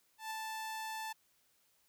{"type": "tone with ADSR envelope", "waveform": "sawtooth", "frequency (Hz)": 880, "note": "A5", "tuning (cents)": 0, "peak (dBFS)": -34, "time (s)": [0.18, 1.13], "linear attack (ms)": 130, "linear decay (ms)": 4, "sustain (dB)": -2, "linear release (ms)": 11, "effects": ["white hiss -73 dBFS RMS until 1.88 s"]}